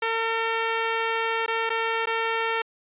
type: tone with dropouts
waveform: 10% pulse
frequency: 453.2 Hz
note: A#4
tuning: 49 cents flat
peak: -15 dBFS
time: 0.02-2.62 s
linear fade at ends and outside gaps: 5 ms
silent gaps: 1.463-1.479 / 1.694-1.701 / 2.058-2.07 s
effects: resampled to 8000 Hz